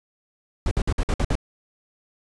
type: noise bursts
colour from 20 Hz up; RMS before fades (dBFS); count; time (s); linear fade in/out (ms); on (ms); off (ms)
brown; -21; 7; 0.66-1.354; 2; 52; 55
effects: resampled to 22050 Hz